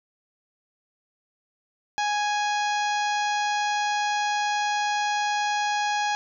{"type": "harmonic tone", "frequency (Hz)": 830.6, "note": "G#5", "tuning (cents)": 0, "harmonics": [1, 2, 3, 4, 5, 6, 7, 8], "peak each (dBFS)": [-24, -30, -34, -36, -38, -40, -41, -42], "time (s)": [1.98, 6.15], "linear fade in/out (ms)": 0, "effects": []}